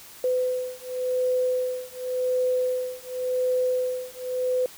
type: beating tone pair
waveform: sine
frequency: 505 / 505.9 Hz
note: B4 / B4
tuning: +39 / +42 cents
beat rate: 0.9 Hz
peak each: -26 dBFS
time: 0.24-4.66 s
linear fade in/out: 2 ms
effects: white hiss -46 dBFS RMS until 4.77 s